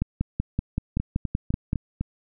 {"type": "two click trains", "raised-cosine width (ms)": 5, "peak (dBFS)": [-11, -14], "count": [10, 5], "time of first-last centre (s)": [[0.02, 1.731], [1, 2.01]], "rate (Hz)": [5.26, 3.96], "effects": []}